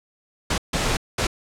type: noise bursts at uneven times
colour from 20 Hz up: pink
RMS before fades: -22 dBFS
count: 3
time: 0.5-0.58 / 0.73-0.97 / 1.18-1.27 s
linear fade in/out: 5 ms
effects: low-pass 8000 Hz 12 dB/octave

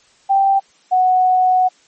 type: tone pair in turn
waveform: sine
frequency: 783 / 739.1 Hz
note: G5 / F#5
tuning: -2 / -2 cents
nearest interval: minor second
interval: 100 cents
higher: first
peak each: -10 / -10 dBFS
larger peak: neither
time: 0.29-0.6 / 0.91-1.69 s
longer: second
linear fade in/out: 20 ms
effects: white hiss -53 dBFS RMS until 1.87 s + MP3 32 kbps

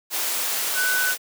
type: tone in noise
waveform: sine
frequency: 1500 Hz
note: F#6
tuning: 23 cents sharp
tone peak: -21 dBFS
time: 0.74-1.15 s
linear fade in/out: 50 ms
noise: white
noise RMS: -25 dBFS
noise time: 0.1-1.18 s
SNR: +1 dB
effects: high-pass 400 Hz 12 dB/octave

